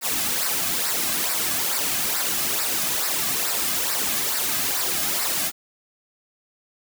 white noise with flanger, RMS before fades -24 dBFS, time 0.01-5.52 s, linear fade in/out 50 ms, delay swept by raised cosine 0.3 to 2.2 ms, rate 2.3 Hz, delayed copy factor -0.65, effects none

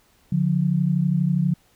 sine tone pair together, 145.7 / 178.06 Hz, D3 / F3, -13 / +34 cents, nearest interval minor third, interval 347 cents, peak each -21 / -20 dBFS, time 0.32-1.54 s, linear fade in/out 5 ms, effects pink hiss -60 dBFS RMS until 1.75 s

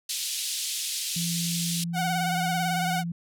pink band-pass noise, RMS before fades -31 dBFS, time 0.09-1.84 s, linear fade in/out 5 ms, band 3200 to 12000 Hz, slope 24 dB/octave
sine tone, 170 Hz, F3, 46 cents flat, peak -28 dBFS, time 1.16-3.12 s, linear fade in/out 5 ms
sawtooth tone with vibrato, 740 Hz, F#5, in tune, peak -22 dBFS, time 1.93-3.04 s, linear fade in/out 50 ms, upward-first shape sine, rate 18 Hz, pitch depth 53 cents each way
effects none

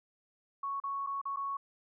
sine tone with dropouts, 1108.7 Hz, C#6, in tune, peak -33 dBFS, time 0.63-1.57 s, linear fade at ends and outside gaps 5 ms, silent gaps 0.801-0.837 / 1.065-1.07 / 1.215-1.254 / 1.362-1.369 s, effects none

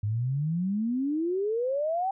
sine exponential sweep, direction up, 100.7 to 791 Hz, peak -25 dBFS, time 0.03-2.11 s, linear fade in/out 5 ms, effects none

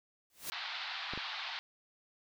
white noise with exponential growth, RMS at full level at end -36 dBFS, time 0.3-0.5 s, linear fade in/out 1 ms, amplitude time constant 42 ms
white band-pass noise, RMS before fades -41 dBFS, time 0.52-1.59 s, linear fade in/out 0 ms, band 730 to 4400 Hz, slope 48 dB/octave
clicks, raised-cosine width 2 ms, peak -29 dBFS, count 2, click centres 1.136 / 1.176 s
effects none

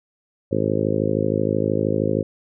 harmonic tone, 53 Hz, G#1, 36 cents sharp, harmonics 2 / 3 / 4 / 5 / 6 / 7 / 8 / 9 / 10, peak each -27 / -27 / -27 / -27 / -27 / -27 / -27 / -27 / -27 dBFS, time 0.51-2.23 s, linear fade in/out 10 ms, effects none

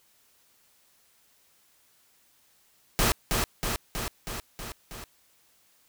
pink noise with echo, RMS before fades -23 dBFS, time 2.99-3.12 s, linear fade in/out 0 ms, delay 320 ms, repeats 6, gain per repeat -3 dB, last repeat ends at 5.04 s, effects white hiss -64 dBFS RMS until 5.88 s

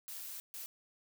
blue noise bursts at uneven times, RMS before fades -45 dBFS, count 2, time 0.08-0.4 / 0.54-0.66 s, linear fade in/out 0 ms, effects none

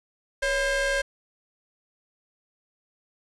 40% pulse ring-modulated tone, 523.3 Hz, C5, in tune, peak -19 dBFS, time 0.42-1.02 s, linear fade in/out 10 ms, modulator 1080 Hz, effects resampled to 24000 Hz + 9-bit

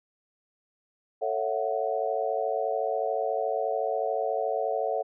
sine chord, F# minor seventh, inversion first, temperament just, 444 / 555 / 666 / 740 Hz, A4 / C#5 / E5 / F#5, +16 / +2 / +18 / 0 cents, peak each -31 dBFS, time 1.21-5.03 s, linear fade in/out 20 ms, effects none

